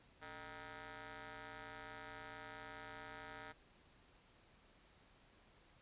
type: ring-modulated tone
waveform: 10% pulse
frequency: 165.8 Hz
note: E3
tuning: 10 cents sharp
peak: -39 dBFS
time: 0.21-3.53 s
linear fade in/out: 20 ms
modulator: 1110 Hz
effects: pink hiss -68 dBFS RMS until 5.81 s + resampled to 8000 Hz